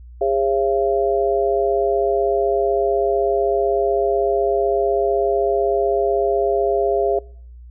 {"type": "harmonic tone", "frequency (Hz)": 135.9, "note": "C#3", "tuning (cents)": -34, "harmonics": [3, 4, 5], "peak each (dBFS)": [-19, -22, -20], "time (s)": [0.21, 7.19], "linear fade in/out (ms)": 5, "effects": ["noise-tail reverb RT60 0.6 s tail -25 dB re dry", "added 60 Hz sine -37 dBFS peak until 7.7 s"]}